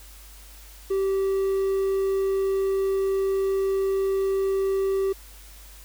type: tone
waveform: triangle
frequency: 387.8 Hz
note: G4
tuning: 19 cents flat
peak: -19 dBFS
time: 0.9-5.13 s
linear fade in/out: 10 ms
effects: added 50 Hz sine -45 dBFS peak until 5.84 s + white hiss -49 dBFS RMS until 5.84 s